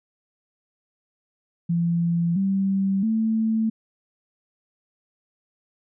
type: tone with pitch steps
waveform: sine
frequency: 170 / 194.15 / 221.7 Hz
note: F3 / G3 / A3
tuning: -46 / -16 / +13 cents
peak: -19 dBFS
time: 1.69-3.7 s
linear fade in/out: 10 ms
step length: 670 ms
effects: none